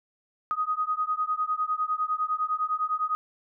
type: beating tone pair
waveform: sine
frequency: 1245 / 1254.9 Hz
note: D#6 / D#6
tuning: +1 / +14 cents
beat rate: 9.9 Hz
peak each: -28 dBFS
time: 0.51-3.15 s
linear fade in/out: 0 ms
effects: none